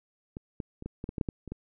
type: clicks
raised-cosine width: 3 ms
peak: -25 / -21 / -28 / -23 / -23 / -22 / -20 / -15 / -18 / -28 / -23 dBFS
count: 11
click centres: 0.369 / 0.602 / 0.824 / 0.86 / 1.041 / 1.091 / 1.182 / 1.212 / 1.288 / 1.477 / 1.52 s
effects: none